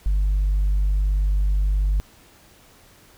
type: tone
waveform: sine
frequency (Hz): 49.29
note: G1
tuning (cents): +10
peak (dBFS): -15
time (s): 0.06-2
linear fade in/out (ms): 0
effects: tanh soft clip ceiling -15 dBFS + pink hiss -52 dBFS RMS until 3.17 s